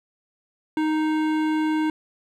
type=tone with hard clipping; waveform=sine; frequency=310.9 Hz; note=D#4; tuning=1 cent flat; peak=-22 dBFS; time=0.77-1.9 s; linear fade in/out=2 ms; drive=15 dB; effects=none